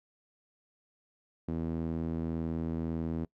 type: tone with band-pass filter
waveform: sawtooth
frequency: 81.8 Hz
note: E2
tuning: 13 cents flat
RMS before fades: -34 dBFS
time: 1.48-3.25 s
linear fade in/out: 5 ms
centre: 250 Hz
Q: 1.5
effects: noise-tail reverb RT60 0.1 s tail -24 dB re dry